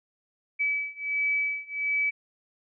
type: beating tone pair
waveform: sine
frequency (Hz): 2292 / 2293.4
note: D7 / D7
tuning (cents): -43 / -42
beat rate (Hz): 1.4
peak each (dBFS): -29 / -28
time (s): 0.59-2.11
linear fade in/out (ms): 20
effects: none